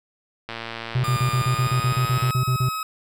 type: click train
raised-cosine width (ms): 0.3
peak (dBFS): -15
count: 210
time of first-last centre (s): 0.49-2.307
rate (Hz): 115
type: tone bursts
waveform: triangle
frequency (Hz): 127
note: B2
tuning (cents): +49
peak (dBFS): -16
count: 14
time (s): 0.95-2.69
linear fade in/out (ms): 5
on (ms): 89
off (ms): 38
type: tone with pitch glide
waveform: 40% pulse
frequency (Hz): 1209 to 1276.5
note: D6 to D#6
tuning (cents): +50 to +44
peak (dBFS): -25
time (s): 1.04-2.83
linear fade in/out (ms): 2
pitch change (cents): +94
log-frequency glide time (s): 1.36-2.27
effects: none